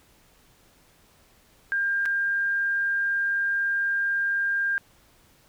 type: tone with dropouts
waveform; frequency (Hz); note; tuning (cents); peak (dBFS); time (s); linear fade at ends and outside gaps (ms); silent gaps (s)
sine; 1601; G6; +36; -22; 1.72-4.78; 0; 2.055-2.059
effects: pink hiss -59 dBFS RMS until 5.48 s